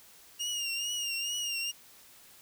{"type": "tone with vibrato", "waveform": "25% pulse", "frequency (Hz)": 2830, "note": "F7", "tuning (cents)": 22, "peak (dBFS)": -28, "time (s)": [0.39, 1.72], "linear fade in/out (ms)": 20, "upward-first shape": "triangle", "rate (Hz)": 2.3, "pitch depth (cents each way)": 69, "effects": ["white hiss -56 dBFS RMS until 2.41 s"]}